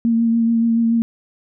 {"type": "tone with vibrato", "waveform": "sine", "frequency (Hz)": 230, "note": "A#3", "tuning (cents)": -23, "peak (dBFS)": -13, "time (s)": [0.05, 1.02], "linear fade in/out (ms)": 0, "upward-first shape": "triangle", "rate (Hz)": 7, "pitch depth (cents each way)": 23, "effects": []}